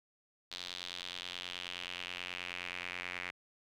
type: tone with band-pass filter sweep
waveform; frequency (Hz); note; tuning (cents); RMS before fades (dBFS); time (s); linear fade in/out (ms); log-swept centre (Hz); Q
sawtooth; 89.4; F2; +41; -43; 0.51-3.31; 10; 3900 to 2200; 3.2
effects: none